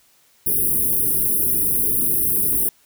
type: band-stop noise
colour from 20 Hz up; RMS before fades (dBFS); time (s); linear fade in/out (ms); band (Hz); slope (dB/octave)
white; -19; 0.46-2.69; 5; 450 to 9500; 96
effects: white hiss -57 dBFS RMS until 2.85 s